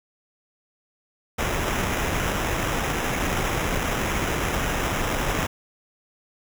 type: noise with sample-and-hold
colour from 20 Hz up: pink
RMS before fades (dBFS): -25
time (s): 1.38-5.47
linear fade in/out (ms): 10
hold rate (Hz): 4410
effects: none